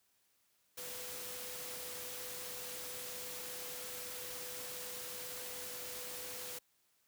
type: tone in noise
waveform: sine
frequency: 497.3 Hz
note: B4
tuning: 12 cents sharp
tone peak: -52 dBFS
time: 0.77-6.59 s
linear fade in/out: 10 ms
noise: white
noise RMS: -45 dBFS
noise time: 0.77-6.59 s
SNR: -10 dB
effects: white hiss -75 dBFS RMS until 7.07 s + high-pass 60 Hz 12 dB/octave